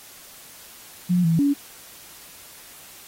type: tone with pitch steps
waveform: sine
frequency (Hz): 178.5 / 164.5 / 283.8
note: F3 / E3 / C#4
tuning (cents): +38 / -3 / +41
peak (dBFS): -16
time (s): 1.09-1.54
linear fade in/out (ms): 20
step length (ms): 150
effects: white hiss -45 dBFS RMS until 3.07 s + AAC 48 kbps